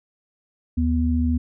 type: tone pair together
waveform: sine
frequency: 77 / 244.5 Hz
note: D#2 / B3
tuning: -17 / -17 cents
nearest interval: octave + minor sixth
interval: 2000 cents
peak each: -20 / -21 dBFS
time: 0.77-1.38 s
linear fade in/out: 10 ms
effects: none